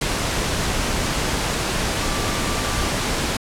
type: tone in noise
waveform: sine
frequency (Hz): 1172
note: D6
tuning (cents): -4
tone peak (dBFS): -32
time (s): 2.01-2.89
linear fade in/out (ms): 5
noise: pink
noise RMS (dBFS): -22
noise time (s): 0.01-3.37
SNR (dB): -13
effects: low-pass 9000 Hz 12 dB/octave